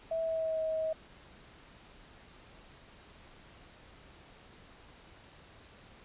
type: tone with pitch glide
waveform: sine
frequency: 653 to 636.6 Hz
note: E5 to D#5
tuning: -17 to +39 cents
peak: -30 dBFS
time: 0.11-0.93 s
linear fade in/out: 5 ms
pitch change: -44 cents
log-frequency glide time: 0.21-0.6 s
effects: pink hiss -56 dBFS RMS until 6.04 s + resampled to 8000 Hz